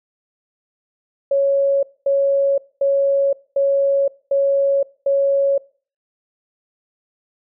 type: tone bursts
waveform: sine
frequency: 554.4 Hz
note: C#5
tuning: in tune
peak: -13 dBFS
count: 6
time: 1.31-5.58 s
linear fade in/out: 5 ms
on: 520 ms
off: 230 ms
effects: noise-tail reverb RT60 0.4 s tail -21 dB re dry